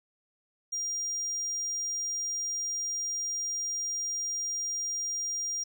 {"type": "tone", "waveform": "triangle", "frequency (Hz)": 5700, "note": "F8", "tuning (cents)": 34, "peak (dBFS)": -29, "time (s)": [0.72, 5.64], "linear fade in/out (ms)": 10, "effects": []}